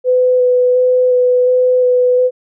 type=tone with vibrato; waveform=sine; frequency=501 Hz; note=B4; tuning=25 cents sharp; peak=-8 dBFS; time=0.04-2.31 s; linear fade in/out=50 ms; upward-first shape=square; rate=1.4 Hz; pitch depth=10 cents each way; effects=none